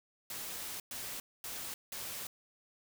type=noise bursts at uneven times; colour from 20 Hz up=white; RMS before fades=-42 dBFS; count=4; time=0.3-0.8 / 0.91-1.2 / 1.44-1.74 / 1.92-2.27 s; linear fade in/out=2 ms; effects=none